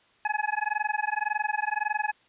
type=tone with amplitude modulation; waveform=25% pulse; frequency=847 Hz; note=G#5; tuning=34 cents sharp; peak=-18 dBFS; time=0.25-2.12 s; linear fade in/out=2 ms; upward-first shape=sine; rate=21.8 Hz; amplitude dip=100%; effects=white hiss -62 dBFS RMS until 2.28 s + resampled to 8000 Hz